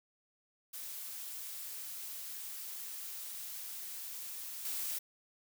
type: noise with level steps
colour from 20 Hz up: blue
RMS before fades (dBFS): -44 / -38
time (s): 0.73-4.99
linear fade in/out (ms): 10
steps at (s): 4.65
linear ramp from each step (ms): 2
effects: none